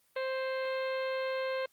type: harmonic tone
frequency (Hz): 525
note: C5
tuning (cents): +6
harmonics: 1 / 2 / 3 / 4 / 5 / 6 / 7 / 8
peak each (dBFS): -32 / -41 / -42 / -44 / -47 / -51 / -55 / -50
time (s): 0.16-1.66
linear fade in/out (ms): 5
effects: white hiss -70 dBFS RMS until 1.72 s + Opus 24 kbps